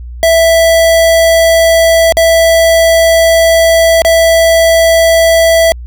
square tone with dropouts, 659.3 Hz, E5, in tune, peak -5 dBFS, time 0.23-5.72 s, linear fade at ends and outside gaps 0 ms, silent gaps 2.123-2.17 / 4.019-4.049 s, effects added 60 Hz sine -22 dBFS peak until 5.86 s

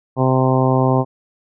harmonic tone, 130.2 Hz, C3, 8 cents flat, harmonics 1 / 2 / 3 / 4 / 5 / 6 / 7 / 8, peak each -16 / -19 / -21 / -22 / -23 / -24 / -24 / -25 dBFS, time 0.16-1.05 s, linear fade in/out 50 ms, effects none

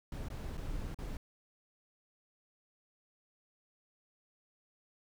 brown noise with dropouts, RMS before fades -40 dBFS, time 0.12-1.17 s, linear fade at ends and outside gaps 2 ms, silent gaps 0.285-0.301 / 0.572-0.577 / 0.945-0.987 s, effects none

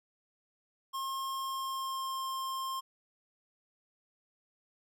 square tone with pitch glide, 1072 to 1060.3 Hz, C6 to C6, +42 to +23 cents, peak -35 dBFS, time 0.93-2.81 s, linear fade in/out 20 ms, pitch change -19 cents, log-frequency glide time 1.34-2.27 s, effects none

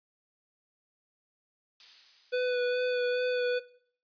violet noise with exponential decay, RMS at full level -37 dBFS, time 1.8-3.6 s, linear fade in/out 1 ms, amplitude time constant 390 ms
square tone with vibrato, 496 Hz, B4, 7 cents sharp, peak -27 dBFS, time 2.32-3.6 s, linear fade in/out 20 ms, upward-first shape sine, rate 2.4 Hz, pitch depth 15 cents each way
effects noise-tail reverb RT60 0.6 s tail -20 dB re dry + resampled to 11025 Hz

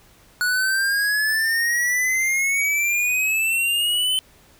square exponential sweep, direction up, 1460 to 3066 Hz, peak -19 dBFS, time 0.41-4.19 s, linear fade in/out 0 ms, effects pink hiss -53 dBFS RMS until 4.59 s

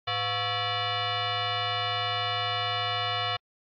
sine tone with frequency modulation, 1108.7 Hz, C#6, in tune, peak -26 dBFS, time 0.07-3.37 s, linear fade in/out 10 ms, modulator 608 Hz, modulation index 4.4, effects AAC 64 kbps

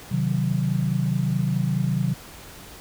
sine chord, C diminished, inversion none, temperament equal, 130.81 / 155.56 / 185 Hz, C3 / Eb3 / Gb3, 0 / 0 / 0 cents, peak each -24 / -25 / -25 dBFS, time 0.11-2.14 s, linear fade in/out 10 ms, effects pink hiss -43 dBFS RMS until 2.8 s

